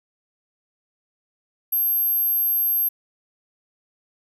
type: tone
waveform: sine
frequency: 12490 Hz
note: G9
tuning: 7 cents flat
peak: -18 dBFS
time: 1.72-2.89 s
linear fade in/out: 10 ms
effects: none